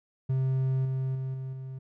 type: tone with level steps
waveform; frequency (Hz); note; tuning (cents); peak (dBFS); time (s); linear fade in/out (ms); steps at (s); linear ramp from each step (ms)
triangle; 131.8; C3; +13; -22 / -25 / -28 / -31 / -34; 0.29-1.79; 10; 0.85 / 1.15 / 1.34 / 1.53; 2
effects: none